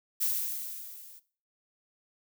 violet noise with level ramp, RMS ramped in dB -27 to -52 dBFS, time 0.2-1.2 s, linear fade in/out 20 ms, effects noise-tail reverb RT60 0.4 s tail -17 dB re dry

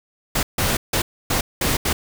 pink noise bursts at uneven times, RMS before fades -20 dBFS, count 6, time 0.35-0.43 / 0.58-0.77 / 0.93-1.02 / 1.3-1.41 / 1.61-1.77 / 1.85-1.93 s, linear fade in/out 5 ms, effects none

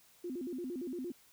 sine tone with vibrato, 300.3 Hz, D4, 39 cents sharp, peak -37 dBFS, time 0.24-1.12 s, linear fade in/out 5 ms, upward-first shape square, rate 8.7 Hz, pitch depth 270 cents each way, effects white hiss -64 dBFS RMS until 1.32 s

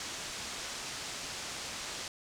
white low-pass noise, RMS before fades -41 dBFS, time 0-2.08 s, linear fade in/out 2 ms, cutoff 7300 Hz, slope 24 dB/octave, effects none

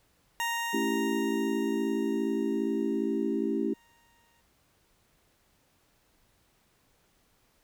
20% pulse tone with exponential decay, 932.3 Hz, A#5, in tune, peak -23 dBFS, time 0.4-4.41 s, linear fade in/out 0 ms, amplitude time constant 870 ms
sine chord, A dominant seventh, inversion none, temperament equal, 220 / 277.2 / 329.6 / 392 Hz, A3 / C#4 / E4 / G4, 0 / 0 / 0 / 0 cents, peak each -32 dBFS, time 0.73-3.74 s, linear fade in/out 10 ms
effects pink hiss -68 dBFS RMS until 7.63 s

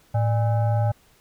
sine tone with frequency modulation, 110 Hz, A2, in tune, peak -18 dBFS, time 0.14-0.92 s, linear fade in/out 10 ms, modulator 706 Hz, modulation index 0.57, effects pink hiss -58 dBFS RMS until 1.2 s

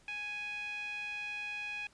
sawtooth tone with band-pass filter, 830.6 Hz, G#5, in tune, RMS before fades -40 dBFS, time 0.08-1.87 s, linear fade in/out 2 ms, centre 2400 Hz, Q 5.9, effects pink hiss -65 dBFS RMS until 1.93 s + resampled to 22050 Hz

